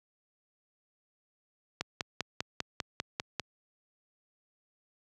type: click train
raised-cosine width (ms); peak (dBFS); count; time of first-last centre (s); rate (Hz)
0.2; -14; 9; 1.81-3.397; 5.04
effects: high-pass 80 Hz 12 dB/octave